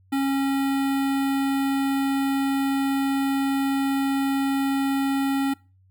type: tone with notch filter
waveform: square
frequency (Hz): 273.5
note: C#4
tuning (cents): -23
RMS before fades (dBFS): -23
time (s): 0.12-5.54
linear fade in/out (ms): 10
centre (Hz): 5900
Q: 1.1
effects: noise-tail reverb RT60 0.3 s tail -23 dB re dry + added 94 Hz sine -55 dBFS peak until 5.9 s